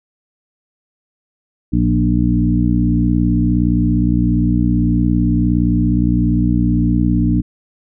harmonic tone with a mistuned harmonic, 59.5 Hz, A#1, 36 cents sharp, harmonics 1 / 2 / 3 / 4 / 5, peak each -18 / -18 / -18 / -18 / -18 dBFS, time 1.72-7.42 s, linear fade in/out 20 ms, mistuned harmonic 3, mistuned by +20 cents, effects none

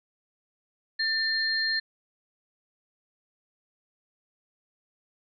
sine tone pair together, 1789 / 4198 Hz, A6 / C8, +28 / +5 cents, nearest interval octave + minor third, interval 1477 cents, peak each -27 dBFS, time 0.99-1.8 s, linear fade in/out 10 ms, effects none

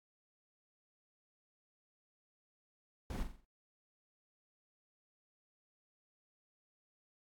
brown noise with echo, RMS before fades -39 dBFS, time 3.1-3.23 s, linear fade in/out 2 ms, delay 44 ms, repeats 5, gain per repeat -7 dB, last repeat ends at 3.45 s, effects AAC 64 kbps

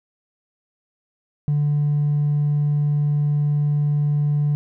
sine tone with hard clipping, 146.83 Hz, D3, in tune, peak -17 dBFS, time 1.48-4.55 s, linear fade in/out 0 ms, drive 1 dB, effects none

